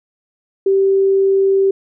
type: tone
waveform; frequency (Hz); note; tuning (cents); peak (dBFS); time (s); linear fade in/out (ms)
sine; 389; G4; -13; -10; 0.66-1.71; 5
effects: none